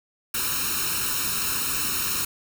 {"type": "noise with comb filter", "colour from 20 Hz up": "white", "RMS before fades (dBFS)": -26, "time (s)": [0.34, 2.25], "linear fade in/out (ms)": 5, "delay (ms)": 0.74, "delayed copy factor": 0.85, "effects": []}